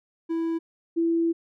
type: tone pair in turn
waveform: triangle / sine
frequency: 329.6 / 333.2 Hz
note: E4 / E4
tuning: 0 / +19 cents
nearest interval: unison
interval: 19 cents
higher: second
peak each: -22 / -20 dBFS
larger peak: second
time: 0.29-0.59 / 0.96-1.33 s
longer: second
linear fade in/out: 20 ms
effects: none

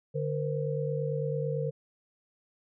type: tone cluster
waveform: sine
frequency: 146.4 / 465 / 514 Hz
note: D3 / A#4 / C5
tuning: -5 / -4 / -31 cents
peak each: -31 / -33 / -35 dBFS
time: 0.14-1.71 s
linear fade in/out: 20 ms
effects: none

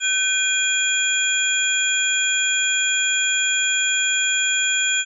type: tone cluster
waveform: sine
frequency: 1533 / 2450 / 3296 / 7090 Hz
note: G6 / D#7 / G#7 / A8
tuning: -39 / -27 / -14 / +12 cents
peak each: -23 dBFS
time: 0-5.05 s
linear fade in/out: 50 ms
effects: none

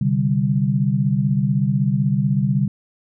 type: chord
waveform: sine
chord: C suspended second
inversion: none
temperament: equal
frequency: 130.81 / 146.83 / 196 Hz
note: C3 / D3 / G3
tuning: 0 / 0 / 0 cents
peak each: -20 dBFS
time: 0.01-2.68 s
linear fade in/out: 5 ms
effects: none

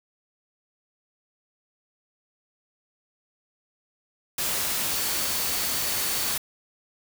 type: tone in noise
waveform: sine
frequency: 4477 Hz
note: C#8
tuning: 16 cents sharp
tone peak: -37 dBFS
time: 4.91-6.34 s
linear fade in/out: 5 ms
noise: white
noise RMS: -27 dBFS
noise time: 4.38-6.38 s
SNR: -13 dB
effects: none

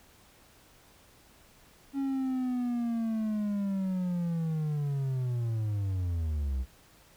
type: linear sweep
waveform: triangle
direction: down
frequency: 277.2 to 61.5 Hz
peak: -26 dBFS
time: 1.93-6.66 s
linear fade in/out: 50 ms
effects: pink hiss -59 dBFS RMS until 7.16 s

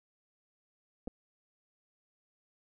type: clicks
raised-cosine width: 2 ms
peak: -27 dBFS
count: 2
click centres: 1.074 / 1.078 s
effects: none

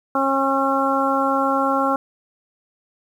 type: harmonic tone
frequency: 271.4 Hz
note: C#4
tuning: 36 cents flat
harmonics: 1 / 2 / 3 / 4 / 5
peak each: -23 / -23 / -23 / -23 / -23 dBFS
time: 0.15-1.96 s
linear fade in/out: 2 ms
effects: 8-bit

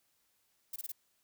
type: noise bursts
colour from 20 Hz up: violet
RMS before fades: -40 dBFS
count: 4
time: 0.73-0.919 s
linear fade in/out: 5 ms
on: 30 ms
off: 23 ms
effects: white hiss -75 dBFS RMS until 1.23 s

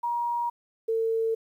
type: tone pair in turn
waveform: sine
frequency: 950 / 450.2 Hz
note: A#5 / A4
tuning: +33 / +40 cents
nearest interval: octave + minor second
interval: 1293 cents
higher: first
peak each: -25 / -23 dBFS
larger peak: second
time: 0.03-0.5 / 0.88-1.35 s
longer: neither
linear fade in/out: 10 ms
effects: 10-bit

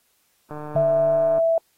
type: click train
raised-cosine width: 1 ms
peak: -21 dBFS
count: 132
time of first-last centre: 0.51-1.383 s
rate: 150 Hz
type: tone with exponential decay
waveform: triangle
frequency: 147.9 Hz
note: D3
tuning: 13 cents sharp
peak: -20 dBFS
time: 0.75-1.54 s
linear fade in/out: 5 ms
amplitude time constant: 170 ms
type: tone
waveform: sine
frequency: 659.3 Hz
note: E5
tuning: in tune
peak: -16 dBFS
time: 0.76-1.58 s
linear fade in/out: 2 ms
effects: white hiss -65 dBFS RMS until 1.77 s + AAC 48 kbps

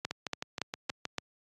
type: two click trains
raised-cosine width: 0.2 ms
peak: -17 / -14 dBFS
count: 7 / 5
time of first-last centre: 0.11-1.053 / 0.05-1.183 s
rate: 6.36 / 3.53 Hz
effects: high-pass 100 Hz 12 dB/octave + AAC 32 kbps

